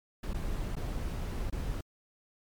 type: noise with dropouts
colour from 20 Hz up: brown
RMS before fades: -34 dBFS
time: 0.23-1.81 s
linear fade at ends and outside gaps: 5 ms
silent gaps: 0.334-0.343 / 0.755-0.765 / 1.5-1.524 s
effects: MP3 96 kbps